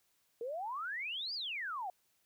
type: exponential two-way sweep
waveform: sine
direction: up then down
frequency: 448.3 to 5010 to 700 Hz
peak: -37 dBFS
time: 0.41-1.9 s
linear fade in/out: 2 ms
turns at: 1.34 s
effects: white hiss -75 dBFS RMS until 2.25 s